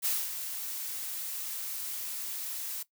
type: noise with ADSR envelope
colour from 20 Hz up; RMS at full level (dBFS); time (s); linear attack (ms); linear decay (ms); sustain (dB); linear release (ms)
blue; -28; 0.02-2.83; 39; 220; -9; 8
effects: noise-tail reverb RT60 0.1 s tail -17 dB re dry